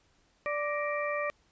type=harmonic tone with a mistuned harmonic; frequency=587 Hz; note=D5; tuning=1 cent flat; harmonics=1 / 2 / 3 / 4; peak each=-32 / -35 / -37 / -38 dBFS; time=0.46-1.3 s; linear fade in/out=0 ms; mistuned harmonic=3; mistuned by=+110 cents; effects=pink hiss -68 dBFS RMS until 1.51 s + resampled to 16000 Hz